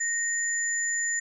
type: tone pair together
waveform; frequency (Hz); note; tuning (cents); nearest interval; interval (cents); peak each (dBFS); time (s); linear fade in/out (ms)
sine; 1860 / 7022; A#6 / A8; -4 / -4; octave + major seventh; 2300; -28; 0-1.2; 10
effects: none